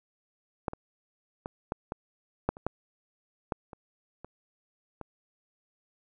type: clicks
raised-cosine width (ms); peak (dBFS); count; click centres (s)
1; -14 / -24 / -21 / -16 / -19 / -11 / -30 / -14 / -15 / -29 / -28 / -25; 12; 0.682 / 0.734 / 1.459 / 1.721 / 1.921 / 2.49 / 2.569 / 2.666 / 3.522 / 3.732 / 4.246 / 5.013
effects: none